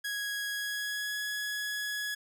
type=tone with pitch glide; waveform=sawtooth; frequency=1659 to 1682.2 Hz; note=G#6 to G#6; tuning=-2 to +22 cents; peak=-29 dBFS; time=0.04-2.15 s; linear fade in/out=10 ms; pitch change=+24 cents; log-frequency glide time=0.49-1.16 s; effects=none